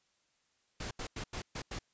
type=noise bursts at uneven times; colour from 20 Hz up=pink; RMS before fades=-40 dBFS; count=6; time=0.8-0.91 / 0.99-1.07 / 1.16-1.24 / 1.33-1.42 / 1.55-1.62 / 1.71-1.79 s; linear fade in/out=5 ms; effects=white hiss -75 dBFS RMS until 1.93 s + resampled to 16000 Hz